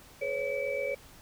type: tone cluster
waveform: sine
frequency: 427.4 / 509 / 557 / 2300 Hz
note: G#4 / C5 / C#5 / D7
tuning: +50 / -48 / +8 / -37 cents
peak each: -39 / -36 / -32 / -36 dBFS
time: 0.21-0.95 s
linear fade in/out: 10 ms
effects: pink hiss -54 dBFS RMS until 1.21 s